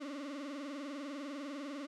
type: tone with vibrato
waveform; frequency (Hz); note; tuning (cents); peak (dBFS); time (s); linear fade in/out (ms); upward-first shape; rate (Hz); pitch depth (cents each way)
35% pulse; 283.4; C#4; +38; -39; 0-1.87; 20; triangle; 20; 150
effects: low-pass 6000 Hz 12 dB/octave